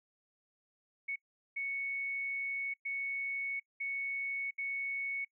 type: tone bursts at uneven times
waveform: sine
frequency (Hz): 2217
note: C#7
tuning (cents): 0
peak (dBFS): -34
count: 5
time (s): 1.08-1.16 / 1.56-2.74 / 2.85-3.6 / 3.8-4.51 / 4.58-5.25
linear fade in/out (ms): 10
effects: noise-tail reverb RT60 0.1 s tail -25 dB re dry